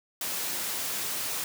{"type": "high-pass noise", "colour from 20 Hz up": "white", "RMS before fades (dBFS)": -32, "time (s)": [0.21, 1.44], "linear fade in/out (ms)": 2, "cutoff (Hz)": 110, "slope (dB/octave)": 24, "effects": []}